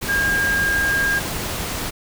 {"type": "tone in noise", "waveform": "sine", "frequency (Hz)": 1616, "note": "G#6", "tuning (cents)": -48, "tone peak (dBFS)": -17, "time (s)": [0.08, 1.2], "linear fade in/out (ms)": 20, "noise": "pink", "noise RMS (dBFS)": -26, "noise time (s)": [0.01, 1.91], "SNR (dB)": 6, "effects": []}